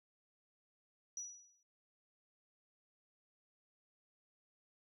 sine tone with exponential decay, 5860 Hz, F#8, 18 cents flat, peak -38 dBFS, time 1.17-1.63 s, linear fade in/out 2 ms, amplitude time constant 100 ms, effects tanh soft clip ceiling -37 dBFS

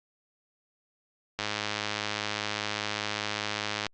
click train, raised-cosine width 0.2 ms, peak -12 dBFS, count 261, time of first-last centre 1.39-3.866 s, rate 105 Hz, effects low-pass 6000 Hz 12 dB/octave + Opus 48 kbps

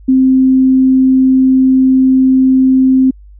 sine tone, 261.6 Hz, C4, in tune, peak -5 dBFS, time 0.08-3.11 s, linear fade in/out 10 ms, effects added 50 Hz sine -34 dBFS peak until 3.39 s

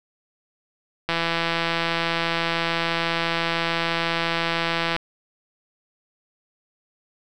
click train, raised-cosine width 0.3 ms, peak -7 dBFS, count 648, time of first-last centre 1.09-4.964 s, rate 167 Hz, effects none

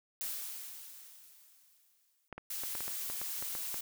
blue noise with exponential decay, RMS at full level -37 dBFS, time 0.21-2.28 s, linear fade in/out 0 ms, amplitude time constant 450 ms
clicks, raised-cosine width 0.5 ms, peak -28 dBFS, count 11, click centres 2.327 / 2.38 / 2.636 / 2.752 / 2.806 / 2.88 / 3.1 / 3.215 / 3.425 / 3.552 / 3.743 s
blue noise, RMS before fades -39 dBFS, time 2.5-3.81 s, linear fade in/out 5 ms
effects none

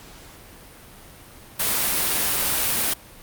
white noise, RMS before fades -22 dBFS, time 1.59-2.94 s, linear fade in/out 10 ms, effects pink hiss -45 dBFS RMS until 3.22 s + Opus 48 kbps

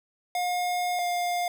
square tone pair in turn, 715 / 706.4 Hz, F5 / F5, +41 / +20 cents, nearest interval unison, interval 21 cents, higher first, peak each -26 dBFS, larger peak neither, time 0.35-0.99 / 0.99-1.48 s, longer first, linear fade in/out 2 ms, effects none

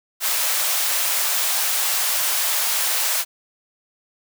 white high-pass noise, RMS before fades -21 dBFS, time 0.2-3.25 s, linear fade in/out 50 ms, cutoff 580 Hz, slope 24 dB/octave, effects none

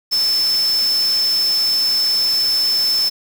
sine tone in noise, 5274 Hz, E8, in tune, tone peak -14 dBFS, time 0.11-3.1 s, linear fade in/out 20 ms, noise white, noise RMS -29 dBFS, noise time 0.11-3.1 s, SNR +12 dB, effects none

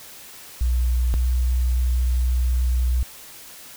sine tone pair in turn, 61 / 61.92 Hz, B1 / B1, -21 / +5 cents, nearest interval unison, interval 26 cents, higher second, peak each -17 dBFS, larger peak neither, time 0.61-1.14 / 1.14-3.03 s, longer second, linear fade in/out 0 ms, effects white hiss -42 dBFS RMS until 3.76 s

